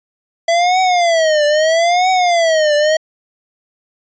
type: tone with vibrato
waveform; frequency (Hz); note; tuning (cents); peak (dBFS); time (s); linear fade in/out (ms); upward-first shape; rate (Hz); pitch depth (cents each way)
square; 665; E5; +15; -11; 0.48-2.97; 5; triangle; 0.77; 220
effects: resampled to 16000 Hz